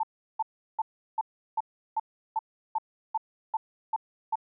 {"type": "tone bursts", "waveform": "sine", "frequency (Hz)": 884, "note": "A5", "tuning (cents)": 8, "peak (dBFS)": -24, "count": 12, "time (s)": [0, 4.356], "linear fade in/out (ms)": 5, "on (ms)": 33, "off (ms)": 360, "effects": []}